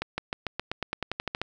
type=accelerating click train; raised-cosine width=0.3 ms; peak=-13 dBFS; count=14; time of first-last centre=0.02-1.416 s; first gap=160 ms; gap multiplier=0.93; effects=none